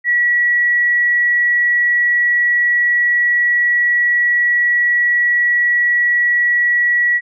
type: tone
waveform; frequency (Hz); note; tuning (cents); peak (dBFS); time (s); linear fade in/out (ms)
sine; 1932; B6; -39; -11; 0.04-7.21; 50
effects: none